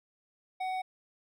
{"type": "tone with hard clipping", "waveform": "sine", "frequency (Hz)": 748, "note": "F#5", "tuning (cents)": 19, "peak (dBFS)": -33, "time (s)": [0.6, 0.82], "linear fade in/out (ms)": 10, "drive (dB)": 9, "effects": []}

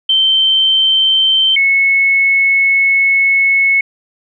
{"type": "tone pair in turn", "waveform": "sine", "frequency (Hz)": [3111, 2196], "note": ["G7", "C#7"], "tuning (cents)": [-14, -17], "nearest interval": "tritone", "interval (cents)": 603, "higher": "first", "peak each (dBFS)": -8, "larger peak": "neither", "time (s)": [[0.09, 1.56], [1.56, 3.81]], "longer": "second", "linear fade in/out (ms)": 5, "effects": []}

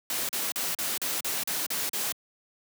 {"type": "noise bursts", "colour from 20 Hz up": "white", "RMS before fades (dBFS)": -30, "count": 9, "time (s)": [0.1, 2.122], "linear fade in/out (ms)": 2, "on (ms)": 190, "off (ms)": 39, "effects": ["high-pass 150 Hz 12 dB/octave"]}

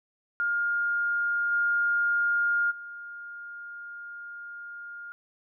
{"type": "tone with level steps", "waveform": "sine", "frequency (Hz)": 1413, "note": "F6", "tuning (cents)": 20, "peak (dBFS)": [-24, -22, -38], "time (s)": [0.4, 5.12], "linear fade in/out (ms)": 0, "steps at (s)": [1.51, 2.7], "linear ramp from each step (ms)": 20, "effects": []}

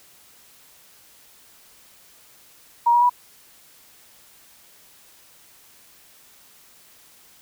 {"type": "tone with pitch steps", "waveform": "sine", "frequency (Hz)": [946, 959, 977], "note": ["A#5", "A#5", "B5"], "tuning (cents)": [25, 49, -19], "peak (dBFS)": -13, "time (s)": [2.86, 3.097], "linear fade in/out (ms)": 10, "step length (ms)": 79, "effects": ["white hiss -52 dBFS RMS until 7.41 s"]}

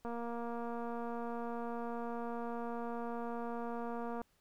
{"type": "click train", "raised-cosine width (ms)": 1, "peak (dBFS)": -29, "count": 980, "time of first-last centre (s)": [0.05, 4.216], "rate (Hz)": 235, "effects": ["pink hiss -74 dBFS RMS until 4.4 s"]}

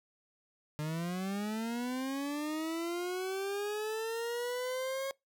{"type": "linear sweep", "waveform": "40% pulse", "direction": "up", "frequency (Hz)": [148.8, 546], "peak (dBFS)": -33, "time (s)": [0.79, 5.11], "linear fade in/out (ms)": 0, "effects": ["noise-tail reverb RT60 0.2 s tail -25 dB re dry"]}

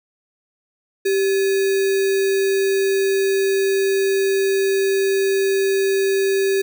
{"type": "tone with sample-and-hold", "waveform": "sine", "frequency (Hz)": 389.6, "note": "G4", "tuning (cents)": -11, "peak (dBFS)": -15, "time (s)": [1.05, 6.62], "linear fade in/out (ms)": 10, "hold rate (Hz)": 2100, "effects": []}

